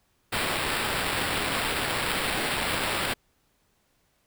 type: noise with sample-and-hold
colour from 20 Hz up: blue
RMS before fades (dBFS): -28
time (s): 0.32-3.14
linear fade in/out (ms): 10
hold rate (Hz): 6300
effects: pink hiss -69 dBFS RMS until 4.26 s